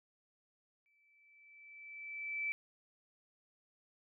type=tone with exponential growth; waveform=sine; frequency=2318 Hz; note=D7; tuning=23 cents flat; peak=-33 dBFS; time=0.86-2.52 s; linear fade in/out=0 ms; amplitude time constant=360 ms; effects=none